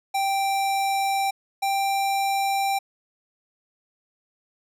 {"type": "tone pair in turn", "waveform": "square", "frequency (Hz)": [784, 787.5], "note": ["G5", "G5"], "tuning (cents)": [0, 8], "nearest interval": "unison", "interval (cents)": 8, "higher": "second", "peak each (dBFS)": -22, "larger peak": "neither", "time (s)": [[0.14, 1.31], [1.62, 2.79]], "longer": "neither", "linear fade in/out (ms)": 10, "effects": ["resampled to 32000 Hz"]}